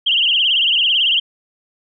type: tone with vibrato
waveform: sine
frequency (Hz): 3000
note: F#7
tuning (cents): +23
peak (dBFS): -12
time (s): 0.06-1.2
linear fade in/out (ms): 10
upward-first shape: triangle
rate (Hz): 18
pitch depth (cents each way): 170
effects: none